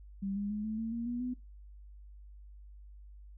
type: tone with pitch steps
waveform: sine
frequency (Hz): 196 / 202.9 / 210.1 / 217.5 / 225.1 / 233.1 / 241.3 / 249.8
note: G3 / G#3 / G#3 / A3 / A3 / A#3 / B3 / B3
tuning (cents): 0 / -40 / +20 / -20 / +40 / 0 / -40 / +20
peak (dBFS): -33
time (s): 0.22-1.34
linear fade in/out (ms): 10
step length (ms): 140
effects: noise-tail reverb RT60 0.2 s tail -18 dB re dry + added 50 Hz sine -49 dBFS peak until 3.37 s